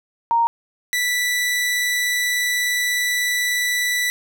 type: tone pair in turn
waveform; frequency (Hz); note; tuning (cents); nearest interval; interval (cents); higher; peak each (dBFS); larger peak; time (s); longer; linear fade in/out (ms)
sine / sawtooth; 930 / 1970.6; A#5 / B6; -4 / -4; octave + minor second; 1300; second; -14 / -15; first; 0.31-0.47 / 0.93-4.1; second; 0
effects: none